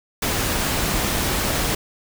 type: noise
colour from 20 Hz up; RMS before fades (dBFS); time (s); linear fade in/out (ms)
pink; -22; 0.22-1.75; 5
effects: none